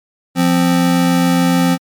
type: tone pair together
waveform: square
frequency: 174.43 / 261.6 Hz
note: F3 / C4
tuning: -2 / 0 cents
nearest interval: perfect fifth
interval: 702 cents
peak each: -14 dBFS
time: 0.35-1.78 s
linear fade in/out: 50 ms
effects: MP3 96 kbps